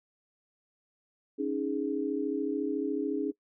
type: chord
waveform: sine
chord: C# suspended second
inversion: none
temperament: equal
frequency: 277.2 / 311.1 / 415.3 Hz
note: C#4 / D#4 / G#4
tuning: 0 / 0 / 0 cents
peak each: -32 / -33 / -33 dBFS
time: 1.38-3.32 s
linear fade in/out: 20 ms
effects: noise-tail reverb RT60 0.1 s tail -21 dB re dry